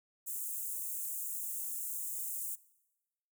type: high-pass noise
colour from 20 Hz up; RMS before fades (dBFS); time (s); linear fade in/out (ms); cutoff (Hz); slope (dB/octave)
white; -39; 0.26-2.56; 20; 7100; 48
effects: noise-tail reverb RT60 1.0 s tail -21 dB re dry